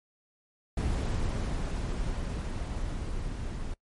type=noise with level ramp; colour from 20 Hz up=brown; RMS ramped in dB=-28 to -36 dBFS; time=0.77-3.74 s; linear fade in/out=5 ms; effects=noise-tail reverb RT60 0.1 s tail -22 dB re dry + MP3 48 kbps